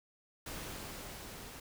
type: noise with level ramp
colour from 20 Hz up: pink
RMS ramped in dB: -43 to -49 dBFS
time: 0.46-1.6 s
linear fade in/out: 5 ms
effects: none